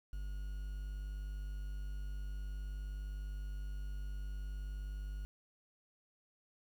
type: tone with quantisation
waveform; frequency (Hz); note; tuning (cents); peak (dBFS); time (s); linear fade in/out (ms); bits
triangle; 49.74; G1; +26; -37; 0.13-5.25; 0; 10
effects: none